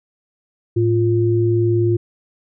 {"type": "tone pair together", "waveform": "sine", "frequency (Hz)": [110, 348.8], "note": ["A2", "F4"], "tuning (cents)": [0, -2], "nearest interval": "octave + minor sixth", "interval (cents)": 1998, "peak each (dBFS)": -16, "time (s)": [0.76, 1.97], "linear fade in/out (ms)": 10, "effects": []}